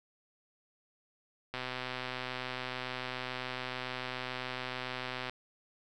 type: click train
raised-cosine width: 0.3 ms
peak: -21 dBFS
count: 478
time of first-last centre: 1.54-5.296 s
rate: 127 Hz
effects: none